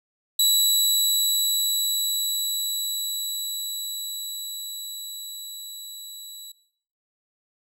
20% pulse tone with level ramp, 3929 Hz, B7, 10 cents flat, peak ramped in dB -11 to -33 dBFS, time 0.39-6.52 s, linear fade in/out 5 ms, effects noise-tail reverb RT60 0.6 s tail -17 dB re dry

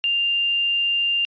sine tone with quantisation, 2794 Hz, F7, in tune, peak -18 dBFS, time 0.04-1.25 s, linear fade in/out 0 ms, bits 8, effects resampled to 11025 Hz

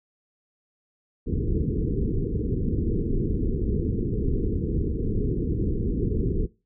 pink low-pass noise, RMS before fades -25 dBFS, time 1.26-6.47 s, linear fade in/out 20 ms, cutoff 460 Hz, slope 96 dB/octave, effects noise-tail reverb RT60 0.3 s tail -22 dB re dry

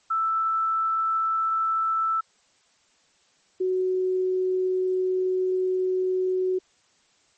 sine tone pair in turn, 1322 / 371 Hz, E6 / F#4, +5 / +5 cents, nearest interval octave + minor seventh, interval 2200 cents, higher first, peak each -21 dBFS, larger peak neither, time 0.1-2.21 / 3.6-6.59 s, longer second, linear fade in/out 10 ms, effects white hiss -63 dBFS RMS until 7.37 s + MP3 32 kbps

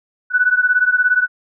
sine beating tone pair, 1480 / 1497 Hz, F#6 / F#6, 0 / +20 cents, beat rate 17 Hz, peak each -14 / -16 dBFS, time 0.3-1.28 s, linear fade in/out 50 ms, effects none

